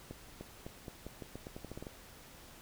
accelerating click train, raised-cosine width 2 ms, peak -30 dBFS, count 14, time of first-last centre 0.11-1.868 s, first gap 300 ms, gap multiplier 0.85, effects pink hiss -55 dBFS RMS until 2.61 s

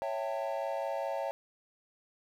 triangle chord, A dominant seventh, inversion first, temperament equal with one note detuned, 554.4 / 659.3 / 784 / 898.5 Hz, C#5 / E5 / G5 / A5, 0 / 0 / 0 / +36 cents, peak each -34 / -35 / -38 / -38 dBFS, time 0.02-1.31 s, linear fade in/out 0 ms, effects 10-bit

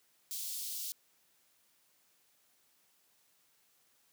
white high-pass noise, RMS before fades -40 dBFS, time 0.31-0.92 s, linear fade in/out 0 ms, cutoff 3600 Hz, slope 24 dB/octave, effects white hiss -71 dBFS RMS until 4.12 s + high-pass 100 Hz 12 dB/octave

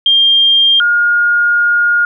sine tone pair in turn, 3200 / 1425.4 Hz, G7 / F6, +35 / +35 cents, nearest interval octave + major second, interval 1400 cents, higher first, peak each -6 / -8 dBFS, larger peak first, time 0.06-0.8 / 0.8-2.05 s, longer second, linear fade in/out 2 ms, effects none

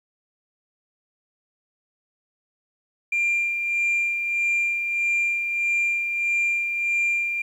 sine tone with tremolo, 2386 Hz, D7, 27 cents sharp, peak -17 dBFS, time 3.12-7.42 s, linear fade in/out 5 ms, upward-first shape sine, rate 1.6 Hz, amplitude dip 50%, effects tanh soft clip ceiling -17 dBFS + 9-bit

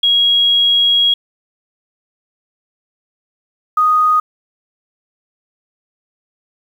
sine tone pair in turn, 3300 / 1242.5 Hz, G#7 / D#6, -12 / -3 cents, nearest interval octave + perfect fourth, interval 1691 cents, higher first, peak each -9 dBFS, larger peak neither, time 0.03-1.14 / 3.77-4.2 s, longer first, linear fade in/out 5 ms, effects 7-bit

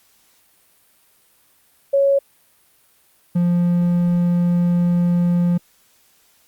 sine / triangle tone pair in turn, 554.4 / 174.63 Hz, C#5 / F3, 0 / 0 cents, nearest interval octave + minor sixth, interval 2000 cents, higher first, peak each -12 dBFS, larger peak neither, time 1.93-2.19 / 3.35-5.58 s, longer second, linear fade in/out 10 ms, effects white hiss -57 dBFS RMS until 6.47 s + Opus 48 kbps

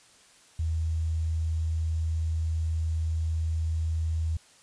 sine tone with quantisation, 80.7 Hz, E2, 36 cents flat, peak -25 dBFS, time 0.59-4.37 s, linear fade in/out 5 ms, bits 9, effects white hiss -57 dBFS RMS until 4.62 s + resampled to 22050 Hz

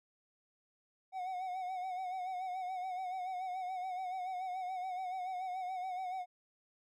triangle tone with vibrato, 740 Hz, F#5, in tune, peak -35 dBFS, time 1.12-6.26 s, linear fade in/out 50 ms, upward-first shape sine, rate 7 Hz, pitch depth 55 cents each way, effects none

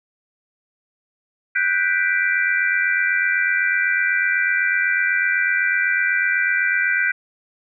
sine chord, G major seventh, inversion third, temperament equal, 1480 / 1568 / 1975.5 / 2349 Hz, F#6 / G6 / B6 / D7, 0 / 0 / 0 / 0 cents, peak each -22 / -21 / -22 / -24 dBFS, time 1.55-7.12 s, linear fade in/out 10 ms, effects none

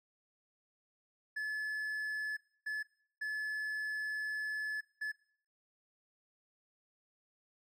triangle tone bursts at uneven times, 1721 Hz, A6, 39 cents flat, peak -33 dBFS, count 4, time 1.36-2.37 / 2.66-2.83 / 3.21-4.81 / 5.01-5.12 s, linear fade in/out 10 ms, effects noise-tail reverb RT60 0.6 s tail -21 dB re dry

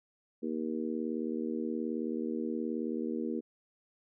harmonic tone, 78.8 Hz, D#2, 23 cents sharp, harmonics 3 / 4 / 5 / 6, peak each -35 / -37 / -39 / -41 dBFS, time 0.42-3.41 s, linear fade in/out 20 ms, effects none

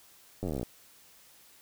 slowing click train, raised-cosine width 2 ms, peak -21 dBFS, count 16, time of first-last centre 0.43-0.63 s, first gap 10 ms, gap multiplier 1.04, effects white hiss -58 dBFS RMS until 1.61 s

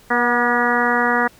harmonic tone with a mistuned harmonic, 240.7 Hz, B3, 44 cents flat, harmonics 1 / 2 / 3 / 4 / 5 / 6 / 7 / 8, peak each -23 / -23 / -23 / -23 / -23 / -23 / -23 / -23 dBFS, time 0.1-1.28 s, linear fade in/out 10 ms, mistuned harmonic 3, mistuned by +25 cents, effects pink hiss -49 dBFS RMS until 1.39 s

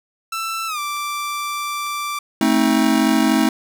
sawtooth tone with pitch glide, 1332 to 1173 Hz, E6 to D6, +18 to -2 cents, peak -19 dBFS, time 0.32-2.19 s, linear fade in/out 5 ms, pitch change -220 cents, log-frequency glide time 0.67-0.79 s
clicks, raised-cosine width 0.2 ms, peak -27 dBFS, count 2, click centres 0.967 / 1.866 s
square chord, A diminished, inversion none, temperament just, 220 / 264 / 316.8 Hz, A3 / C4 / Eb4, 0 / +16 / +31 cents, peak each -19 dBFS, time 2.41-3.49 s, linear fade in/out 2 ms
effects none

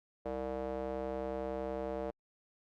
square tone with band-pass filter, 65.41 Hz, C2, in tune, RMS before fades -38 dBFS, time 0.25-2.11 s, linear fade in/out 10 ms, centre 550 Hz, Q 2.7, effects Opus 48 kbps

